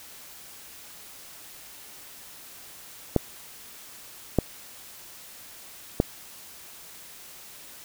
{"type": "clicks", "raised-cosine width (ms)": 2, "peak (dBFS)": -5, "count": 3, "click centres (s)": [3.163, 4.387, 6.001], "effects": ["white hiss -46 dBFS RMS until 7.84 s"]}